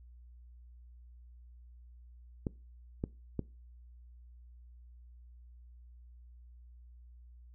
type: clicks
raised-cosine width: 3 ms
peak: -20 dBFS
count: 3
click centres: 2.468 / 3.039 / 3.393 s
effects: noise-tail reverb RT60 0.3 s tail -22 dB re dry + added 60 Hz sine -52 dBFS peak until 7.54 s

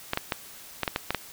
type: clicks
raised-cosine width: 0.3 ms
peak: -9 dBFS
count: 8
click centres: 0.134 / 0.174 / 0.322 / 0.833 / 0.878 / 0.961 / 1.106 / 1.147 s
effects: white hiss -46 dBFS RMS until 1.32 s

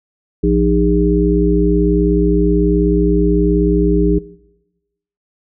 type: harmonic tone with a mistuned harmonic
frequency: 58 Hz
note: A#1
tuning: 8 cents flat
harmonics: 1 / 3 / 5 / 7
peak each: -16 / -16 / -16 / -16 dBFS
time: 0.43-4.19 s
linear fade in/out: 10 ms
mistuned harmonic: 5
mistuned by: +100 cents
effects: noise-tail reverb RT60 1.0 s tail -21 dB re dry

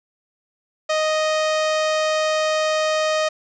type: tone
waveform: sawtooth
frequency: 622.3 Hz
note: D#5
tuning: in tune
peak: -14 dBFS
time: 0.89-3.29 s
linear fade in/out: 10 ms
effects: resampled to 16000 Hz + 8-bit

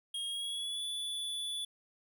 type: tone with pitch glide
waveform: square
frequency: 3259 to 3453 Hz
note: G#7 to A7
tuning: -33 to -33 cents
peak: -36 dBFS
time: 0.14-1.65 s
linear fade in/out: 5 ms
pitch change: +100 cents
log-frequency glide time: 0.28-0.83 s
effects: none

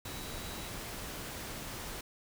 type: tone in noise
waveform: sine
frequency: 3897 Hz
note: B7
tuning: 24 cents flat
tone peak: -52 dBFS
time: 0.05-0.69 s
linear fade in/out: 5 ms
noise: pink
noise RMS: -42 dBFS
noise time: 0.05-2.01 s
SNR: -13 dB
effects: none

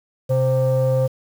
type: tone pair together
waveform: sine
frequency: 129.43 / 523.3 Hz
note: C3 / C5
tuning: -18 / 0 cents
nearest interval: 2 octaves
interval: 2418 cents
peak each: -16 dBFS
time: 0.29-1.08 s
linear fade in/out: 20 ms
effects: tanh soft clip ceiling -12 dBFS + 7-bit

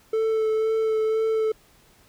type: tone with vibrato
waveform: triangle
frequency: 440.3 Hz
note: A4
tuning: 1 cent sharp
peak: -18 dBFS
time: 0.13-1.52 s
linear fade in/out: 5 ms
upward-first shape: sine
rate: 2 Hz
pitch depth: 14 cents each way
effects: pink hiss -57 dBFS RMS until 2.08 s

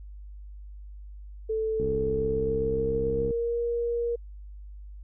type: tone with pitch glide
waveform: sine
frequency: 440 to 471.6 Hz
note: A4 to A#4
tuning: 0 to +20 cents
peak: -25 dBFS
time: 1.49-4.16 s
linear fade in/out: 10 ms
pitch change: +120 cents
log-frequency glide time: 2.11-3.59 s
type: click train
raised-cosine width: 3 ms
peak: -21 dBFS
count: 102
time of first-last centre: 1.8-3.307 s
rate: 67 Hz
effects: added 50 Hz sine -40 dBFS peak until 5.03 s

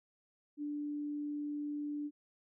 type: tone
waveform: sine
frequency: 293.7 Hz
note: D4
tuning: in tune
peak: -36 dBFS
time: 0.57-2.11 s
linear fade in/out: 50 ms
effects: none

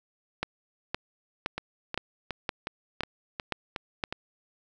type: two click trains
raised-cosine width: 0.3 ms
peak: -16 / -12 dBFS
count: 8 / 8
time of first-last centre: 1.58-4.125 / 0.43-4.038 s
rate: 2.75 / 1.94 Hz
effects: none

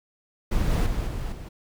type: noise with level steps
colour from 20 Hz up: brown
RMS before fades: -23 / -21 / -27 / -30 / -36 dBFS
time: 0.51-1.49 s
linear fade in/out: 10 ms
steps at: 0.7 / 0.86 / 1.07 / 1.32 s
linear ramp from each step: 5 ms
effects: none

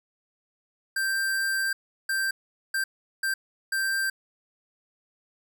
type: tone bursts at uneven times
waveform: square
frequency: 1574 Hz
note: G6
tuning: 7 cents sharp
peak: -25 dBFS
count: 5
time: 0.96-1.73 / 2.09-2.31 / 2.74-2.84 / 3.23-3.34 / 3.72-4.1 s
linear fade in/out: 5 ms
effects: none

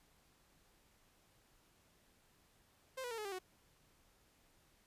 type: tone with pitch steps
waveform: sawtooth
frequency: 523.3 / 488.3 / 455.6 / 425.1 / 396.6 / 370 Hz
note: C5 / B4 / A#4 / G#4 / G4 / F#4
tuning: 0 / -20 / -40 / +40 / +20 / 0 cents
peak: -38 dBFS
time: 2.97-3.39 s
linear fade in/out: 10 ms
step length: 70 ms
effects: pink hiss -71 dBFS RMS until 4.86 s + resampled to 32000 Hz

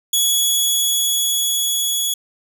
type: tone with level ramp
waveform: 15% pulse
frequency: 3372 Hz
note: G#7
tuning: 26 cents sharp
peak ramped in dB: -7 to -11 dBFS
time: 0.13-2.14 s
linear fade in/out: 5 ms
effects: none

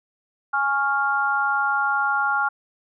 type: chord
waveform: sine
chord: Db major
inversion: second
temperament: equal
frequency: 830.6 / 1108.7 / 1396.9 Hz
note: Ab5 / Db6 / F6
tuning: 0 / 0 / 0 cents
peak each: -24 / -27 / -21 dBFS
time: 0.53-2.49 s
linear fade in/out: 10 ms
effects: none

